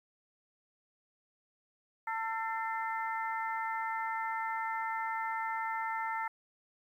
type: harmonic tone with a mistuned harmonic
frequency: 448 Hz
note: A4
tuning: 31 cents sharp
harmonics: 2 / 3 / 4 / 5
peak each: -35 / -39 / -41 / -43 dBFS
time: 2.07-6.28 s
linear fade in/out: 5 ms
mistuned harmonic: 5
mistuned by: -130 cents
effects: 11-bit